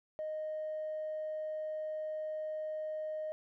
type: tone with tanh clipping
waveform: triangle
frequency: 620 Hz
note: D#5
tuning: 6 cents flat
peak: -36 dBFS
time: 0.19-3.32 s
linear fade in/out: 0 ms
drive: 5 dB
effects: none